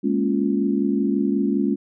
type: chord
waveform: sine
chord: Bb minor seventh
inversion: third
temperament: equal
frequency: 207.7 / 233.1 / 277.2 / 349.2 Hz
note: Ab3 / Bb3 / Db4 / F4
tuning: 0 / 0 / 0 / 0 cents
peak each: -22 / -26 / -22 / -26 dBFS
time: 0.03-1.76 s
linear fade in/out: 20 ms
effects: none